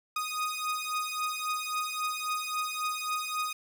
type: beating tone pair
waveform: sawtooth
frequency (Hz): 1242 / 1245.7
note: D#6 / D#6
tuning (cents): -3 / +2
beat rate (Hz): 3.7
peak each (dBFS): -30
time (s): 0.16-3.53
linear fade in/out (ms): 5
effects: none